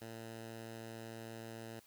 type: tone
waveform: 10% pulse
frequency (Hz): 113.5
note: A#2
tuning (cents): -46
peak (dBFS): -38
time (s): 0.01-1.8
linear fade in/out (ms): 10
effects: white hiss -66 dBFS RMS until 1.86 s